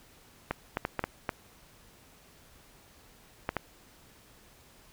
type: clicks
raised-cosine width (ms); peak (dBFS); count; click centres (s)
0.5; -14; 8; 0.51 / 0.771 / 0.851 / 0.993 / 1.04 / 1.292 / 3.491 / 3.567
effects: pink hiss -58 dBFS RMS until 4.92 s